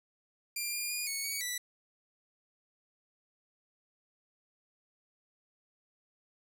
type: tone with pitch steps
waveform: 10% pulse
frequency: 2389 / 2409 / 2437 / 2213 / 2252 / 1969 Hz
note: D7 / D7 / D#7 / C#7 / C#7 / B6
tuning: +29 / +43 / -37 / -3 / +27 / -6 cents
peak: -25 dBFS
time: 0.56-1.58 s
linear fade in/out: 5 ms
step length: 170 ms
effects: none